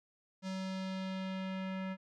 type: tone with low-pass filter sweep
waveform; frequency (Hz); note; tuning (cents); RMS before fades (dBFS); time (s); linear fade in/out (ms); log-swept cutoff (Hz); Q
square; 189.3; F#3; +40; -39; 0.42-1.97; 50; 5800 to 2200; 1.5
effects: none